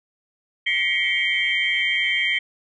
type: tone cluster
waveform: sine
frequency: 1928 / 2115 / 2255 / 3148 Hz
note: B6 / C7 / C#7 / G7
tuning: -42 / +18 / +29 / +7 cents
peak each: -24 dBFS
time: 0.66-2.39 s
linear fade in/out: 10 ms
effects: tanh soft clip ceiling -9 dBFS